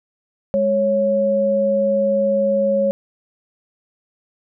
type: tone pair together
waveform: sine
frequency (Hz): 206.8 / 552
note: G#3 / C#5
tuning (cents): -7 / -7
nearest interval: octave + perfect fourth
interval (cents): 1700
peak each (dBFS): -22 / -15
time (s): 0.54-2.91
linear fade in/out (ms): 0
effects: none